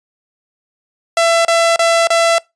sawtooth tone bursts, 670 Hz, E5, 28 cents sharp, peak -6 dBFS, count 4, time 1.17-2.383 s, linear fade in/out 2 ms, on 280 ms, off 31 ms, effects noise-tail reverb RT60 0.2 s tail -24 dB re dry + resampled to 22050 Hz

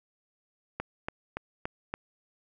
click train, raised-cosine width 0.5 ms, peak -17 dBFS, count 5, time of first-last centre 0.8-1.94 s, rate 3.51 Hz, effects none

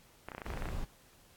clicks, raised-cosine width 0.5 ms, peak -25 dBFS, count 12, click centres 0.286 / 0.318 / 0.349 / 0.381 / 0.418 / 0.464 / 0.503 / 0.537 / 0.574 / 0.622 / 0.656 / 0.688 s
brown noise, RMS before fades -38 dBFS, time 0.45-0.85 s, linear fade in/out 10 ms
effects pink hiss -62 dBFS RMS until 1.36 s + AAC 64 kbps

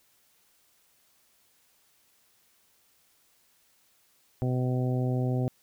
harmonic tone, 126.7 Hz, B2, 45 cents sharp, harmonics 1 / 2 / 3 / 4 / 5 / 6, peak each -26 / -32 / -36 / -38 / -40 / -42 dBFS, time 4.42-5.48 s, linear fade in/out 0 ms, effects white hiss -66 dBFS RMS until 5.62 s

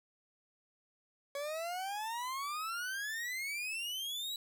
40% pulse exponential sweep, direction up, 557 to 3951 Hz, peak -36 dBFS, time 1.35-4.36 s, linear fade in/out 2 ms, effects none

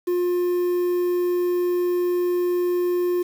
triangle tone with quantisation, 355.1 Hz, F4, 29 cents sharp, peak -17 dBFS, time 0.07-3.23 s, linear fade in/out 10 ms, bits 7, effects none

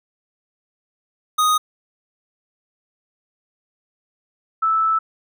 square / sine tone pair in turn, 1244.5 / 1313.6 Hz, D#6 / E6, 0 / -6 cents, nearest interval minor second, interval 94 cents, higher second, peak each -15 dBFS, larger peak neither, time 1.38-1.58 / 4.62-4.99 s, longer second, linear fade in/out 10 ms, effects none

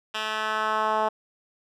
10% pulse tone with band-pass filter sweep, 216.7 Hz, A3, 26 cents flat, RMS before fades -26 dBFS, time 0.14-1.09 s, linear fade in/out 10 ms, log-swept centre 2600 to 800 Hz, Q 1.6, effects none

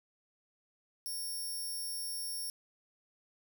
5% pulse tone, 5500 Hz, F8, 27 cents flat, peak -31 dBFS, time 1.06-2.5 s, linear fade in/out 0 ms, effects none

